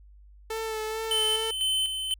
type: tone with vibrato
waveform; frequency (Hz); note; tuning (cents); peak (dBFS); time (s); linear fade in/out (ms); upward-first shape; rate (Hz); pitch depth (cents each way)
sawtooth; 440; A4; 0; -26; 0.5-1.51; 5; sine; 2.3; 25
type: tone with tremolo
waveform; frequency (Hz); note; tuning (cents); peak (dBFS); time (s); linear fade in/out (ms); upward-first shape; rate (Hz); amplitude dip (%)
square; 3060; G7; -42; -24; 1.11-2.14; 2; square; 2; 50
effects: added 50 Hz sine -49 dBFS peak until 2.19 s